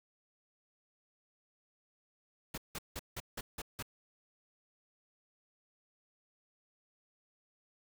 pink noise bursts, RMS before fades -41 dBFS, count 7, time 2.54-3.826 s, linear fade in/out 5 ms, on 38 ms, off 170 ms, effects none

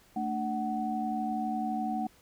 sine tone cluster, 222.1 / 294 / 748 Hz, A3 / D4 / F#5, +16 / +2 / +19 cents, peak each -33 / -37 / -32 dBFS, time 0.16-2.07 s, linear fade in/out 5 ms, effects pink hiss -61 dBFS RMS until 2.21 s

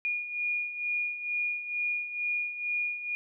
sine beating tone pair, 2435 / 2437.2 Hz, D#7 / D#7, -38 / -36 cents, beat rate 2.2 Hz, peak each -36 / -30 dBFS, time 0.05-3.15 s, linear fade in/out 0 ms, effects none

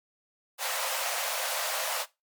pink high-pass noise, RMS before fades -31 dBFS, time 0.58-2.06 s, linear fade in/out 50 ms, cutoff 510 Hz, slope 96 dB/octave, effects noise-tail reverb RT60 0.2 s tail -17 dB re dry + MP3 96 kbps

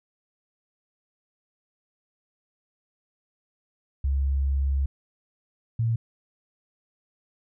sine tone pair in turn, 68.5 / 114.57 Hz, C#2 / A#2, -20 / -30 cents, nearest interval major sixth, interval 890 cents, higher second, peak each -21 dBFS, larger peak neither, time 4.04-4.86 / 5.79-5.96 s, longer first, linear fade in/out 5 ms, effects none

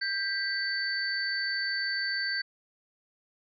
sine tone cluster, 1585 / 1968 / 4533 Hz, G6 / B6 / C#8, +19 / -7 / +38 cents, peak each -31 / -36 / -32 dBFS, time 0.01-2.42 s, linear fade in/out 10 ms, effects none

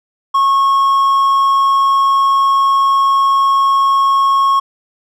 triangle tone, 1094 Hz, C#6, 23 cents flat, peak -7 dBFS, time 0.34-4.6 s, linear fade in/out 10 ms, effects none

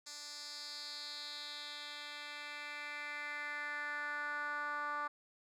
10% pulse tone with band-pass filter sweep, 293.7 Hz, D4, in tune, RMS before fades -43 dBFS, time 0.06-5.08 s, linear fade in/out 10 ms, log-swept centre 5900 to 1200 Hz, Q 3.2, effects none

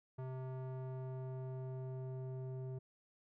square tone with low-pass filter sweep, 130 Hz, C3, 11 cents flat, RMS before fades -44 dBFS, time 0.18-2.79 s, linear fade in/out 10 ms, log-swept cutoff 970 to 500 Hz, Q 1.1, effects none

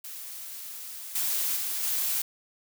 blue noise with level steps, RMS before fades -40 / -28 / -31 / -28 dBFS, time 0.04-2.22 s, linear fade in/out 5 ms, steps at 1.15 / 1.56 / 1.83 s, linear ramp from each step 5 ms, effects none

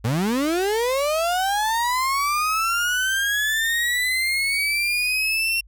35% pulse linear sweep, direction up, 103.83 to 2739 Hz, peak -18 dBFS, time 0.04-5.61 s, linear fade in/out 10 ms, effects added 50 Hz sine -46 dBFS peak until 5.67 s

